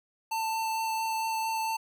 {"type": "tone with vibrato", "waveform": "square", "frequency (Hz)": 891, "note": "A5", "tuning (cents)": 22, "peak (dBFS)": -29, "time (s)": [0.31, 1.77], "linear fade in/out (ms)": 10, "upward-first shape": "sine", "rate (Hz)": 4.4, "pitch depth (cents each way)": 10, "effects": []}